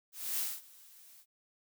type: noise with ADSR envelope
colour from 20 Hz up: blue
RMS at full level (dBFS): -33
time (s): 0.12-1.26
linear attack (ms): 270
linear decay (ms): 220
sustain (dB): -24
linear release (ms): 69
effects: none